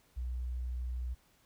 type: tone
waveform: sine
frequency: 61.74 Hz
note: B1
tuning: in tune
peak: -34 dBFS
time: 0.16-1.15 s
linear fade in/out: 20 ms
effects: pink hiss -68 dBFS RMS until 1.45 s